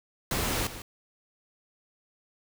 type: noise with echo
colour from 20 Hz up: pink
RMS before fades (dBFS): -29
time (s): 0.31-0.67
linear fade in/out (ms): 2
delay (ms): 150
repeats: 1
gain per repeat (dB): -12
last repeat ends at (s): 0.82
effects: none